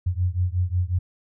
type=beating tone pair; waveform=sine; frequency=87.7 / 93.2 Hz; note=F2 / F#2; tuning=+8 / +13 cents; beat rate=5.5 Hz; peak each=-23 / -24 dBFS; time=0.06-0.99 s; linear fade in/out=10 ms; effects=none